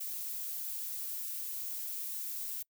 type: noise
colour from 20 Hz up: violet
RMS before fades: -39 dBFS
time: 0-2.63 s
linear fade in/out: 10 ms
effects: noise-tail reverb RT60 0.1 s tail -26 dB re dry